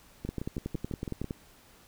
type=two click trains; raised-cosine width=3 ms; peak=-20 / -22 dBFS; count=12 / 7; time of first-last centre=0.29-1.309 / 0.25-1.243 s; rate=10.8 / 6.04 Hz; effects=pink hiss -58 dBFS RMS until 1.87 s